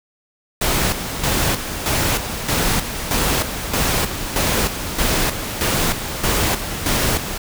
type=noise with tremolo; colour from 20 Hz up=pink; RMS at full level=-18 dBFS; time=0.61-7.38 s; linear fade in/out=5 ms; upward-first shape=square; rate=1.6 Hz; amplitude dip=60%; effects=none